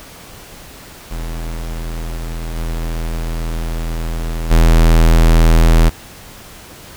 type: tone with level steps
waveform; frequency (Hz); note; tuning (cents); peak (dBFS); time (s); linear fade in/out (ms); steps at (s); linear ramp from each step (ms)
square; 41; E1; -9; -22 / -19 / -7; 1.1-5.9; 20; 2.55 / 4.5; 20
effects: pink hiss -37 dBFS RMS until 6.96 s